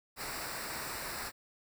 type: noise with comb filter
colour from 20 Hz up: pink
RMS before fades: -40 dBFS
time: 0.16-1.32 s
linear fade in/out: 50 ms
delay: 0.31 ms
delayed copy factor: -0.7
effects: none